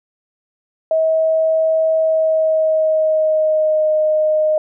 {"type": "tone with pitch glide", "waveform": "sine", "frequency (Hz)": [640, 618.2], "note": ["D#5", "D#5"], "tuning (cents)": [49, -11], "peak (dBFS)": -12, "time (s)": [0.91, 4.58], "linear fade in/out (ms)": 2, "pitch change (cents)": -60, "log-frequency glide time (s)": [1.96, 3.92], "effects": []}